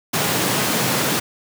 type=high-pass noise; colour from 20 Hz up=pink; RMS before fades=-20 dBFS; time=0.13-1.2 s; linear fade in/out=10 ms; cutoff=110 Hz; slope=48 dB/octave; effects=none